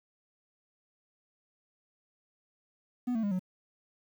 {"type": "tone with pitch steps", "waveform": "triangle", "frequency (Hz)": [246.9, 223.8, 202.9, 183.9], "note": ["B3", "A3", "G#3", "F#3"], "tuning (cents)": [0, 30, -40, -10], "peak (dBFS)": -26, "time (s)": [3.07, 3.394], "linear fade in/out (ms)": 10, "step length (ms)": 81, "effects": ["10-bit"]}